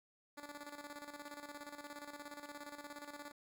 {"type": "tone with tremolo", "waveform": "10% pulse", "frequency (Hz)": 290.7, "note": "D4", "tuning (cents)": -18, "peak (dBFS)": -38, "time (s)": [0.37, 3.32], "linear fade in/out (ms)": 10, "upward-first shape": "square", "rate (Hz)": 17, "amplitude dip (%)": 65, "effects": []}